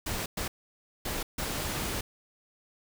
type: noise bursts at uneven times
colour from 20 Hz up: pink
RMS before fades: -33 dBFS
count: 4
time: 0.06-0.26 / 0.37-0.48 / 1.05-1.23 / 1.38-2.01 s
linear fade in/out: 5 ms
effects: none